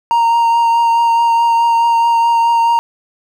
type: tone with vibrato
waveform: triangle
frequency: 929 Hz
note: A#5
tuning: 6 cents flat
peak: -7 dBFS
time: 0.11-2.79 s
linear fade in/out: 0 ms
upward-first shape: triangle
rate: 4.7 Hz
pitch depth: 16 cents each way
effects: none